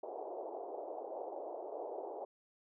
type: band-pass noise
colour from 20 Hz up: white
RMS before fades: -44 dBFS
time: 0.03-2.25 s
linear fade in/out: 5 ms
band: 350 to 800 Hz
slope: 48 dB/octave
effects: none